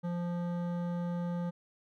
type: tone with hard clipping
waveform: triangle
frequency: 174.1 Hz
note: F3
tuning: 5 cents flat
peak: -34 dBFS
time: 0.03-1.51 s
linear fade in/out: 20 ms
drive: 17 dB
effects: none